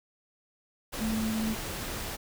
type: tone in noise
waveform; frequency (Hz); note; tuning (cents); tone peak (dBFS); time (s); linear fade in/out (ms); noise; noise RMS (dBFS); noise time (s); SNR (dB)
sine; 220; A3; 0; -28; 1-1.55; 20; pink; -36; 0.92-2.17; +5
effects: none